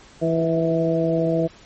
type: harmonic tone with a mistuned harmonic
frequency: 164.81 Hz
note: E3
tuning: in tune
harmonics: 1 / 2 / 3 / 4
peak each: -23 / -23 / -23 / -23 dBFS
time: 0.21-1.48 s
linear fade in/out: 20 ms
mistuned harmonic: 4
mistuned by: -19 cents
effects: pink hiss -48 dBFS RMS until 1.65 s + MP3 32 kbps